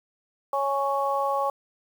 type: harmonic tone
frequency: 277.2 Hz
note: C#4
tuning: in tune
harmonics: 2 / 3 / 4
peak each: -27 / -27 / -27 dBFS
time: 0.53-1.5 s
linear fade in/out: 2 ms
effects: 8-bit